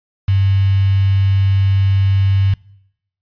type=tone with quantisation; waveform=sine; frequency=97.4 Hz; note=G2; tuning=11 cents flat; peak=-10 dBFS; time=0.28-2.54 s; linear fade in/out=5 ms; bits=5; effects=noise-tail reverb RT60 0.8 s tail -24 dB re dry + resampled to 11025 Hz